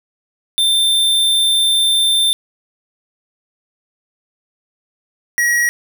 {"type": "tone pair in turn", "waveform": "square", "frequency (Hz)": [3575, 1907], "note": ["A7", "A#6"], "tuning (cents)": [27, 39], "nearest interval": "major seventh", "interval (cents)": 1088, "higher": "first", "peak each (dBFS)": [-12, -13], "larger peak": "first", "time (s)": [[0.58, 2.33], [5.38, 5.69]], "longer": "first", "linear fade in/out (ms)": 0, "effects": []}